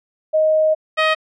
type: tone pair in turn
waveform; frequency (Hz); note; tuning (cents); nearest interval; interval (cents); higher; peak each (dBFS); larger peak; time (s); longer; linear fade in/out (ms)
sine / 10% pulse; 625 / 629.3; D#5 / D#5; +8 / +19; unison; 11; second; -12 / -4; second; 0.33-0.75 / 0.97-1.15; first; 20
effects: low-pass 3000 Hz 12 dB/octave